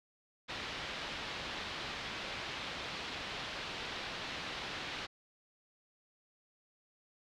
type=low-pass noise; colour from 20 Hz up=white; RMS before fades=-42 dBFS; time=0.48-5.07 s; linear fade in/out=20 ms; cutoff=4000 Hz; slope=24 dB/octave; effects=none